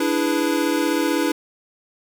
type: chord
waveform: square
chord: E dominant seventh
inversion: third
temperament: equal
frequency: 293.7 / 329.6 / 415.3 / 493.9 Hz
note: D4 / E4 / G#4 / B4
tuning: 0 / 0 / 0 / 0 cents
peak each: -23 / -23 / -29 / -27 dBFS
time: 0-1.32 s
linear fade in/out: 5 ms
effects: none